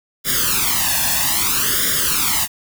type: noise with flanger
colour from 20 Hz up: white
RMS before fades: -18 dBFS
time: 0.24-2.48 s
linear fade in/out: 50 ms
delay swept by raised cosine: 0.57 to 1.16 ms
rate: 0.62 Hz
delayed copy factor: +0.95
effects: none